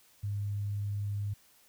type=tone; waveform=sine; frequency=101.9 Hz; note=G#2; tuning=32 cents flat; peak=-31 dBFS; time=0.23-1.34 s; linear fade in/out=10 ms; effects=white hiss -63 dBFS RMS until 1.68 s